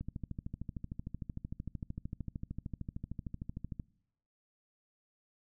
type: click train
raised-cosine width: 5 ms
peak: -27 dBFS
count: 51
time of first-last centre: 0.01-3.798 s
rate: 13.2 Hz
effects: noise-tail reverb RT60 0.8 s tail -24 dB re dry

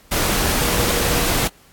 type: tone in noise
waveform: sine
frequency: 479.6 Hz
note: A#4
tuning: 49 cents sharp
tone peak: -27 dBFS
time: 0.6-1.28 s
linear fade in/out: 10 ms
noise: pink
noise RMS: -19 dBFS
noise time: 0.11-1.48 s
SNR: -11 dB
effects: pink hiss -51 dBFS RMS until 1.72 s + AAC 64 kbps

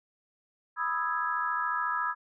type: chord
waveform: sine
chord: E major seventh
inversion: second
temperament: equal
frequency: 987.8 / 1244.5 / 1318.5 / 1661.2 Hz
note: B5 / D#6 / E6 / G#6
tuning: 0 / 0 / 0 / 0 cents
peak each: -33 dBFS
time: 0.76-2.15 s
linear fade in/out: 50 ms
effects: none

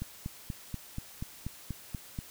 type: click train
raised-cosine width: 5 ms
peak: -23 dBFS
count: 10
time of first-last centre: 0.02-2.189 s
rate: 4.15 Hz
effects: white hiss -51 dBFS RMS until 2.3 s

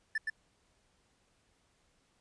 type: tone with echo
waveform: triangle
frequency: 1760 Hz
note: A6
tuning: in tune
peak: -28 dBFS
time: 0.15-0.18 s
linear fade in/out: 5 ms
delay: 120 ms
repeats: 1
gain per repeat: -2 dB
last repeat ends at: 0.3 s
effects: pink hiss -72 dBFS RMS until 2.2 s + resampled to 22050 Hz

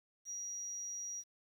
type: tone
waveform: sine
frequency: 5750 Hz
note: F8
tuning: 50 cents sharp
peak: -40 dBFS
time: 0.25-1.24 s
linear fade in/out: 50 ms
effects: 11-bit

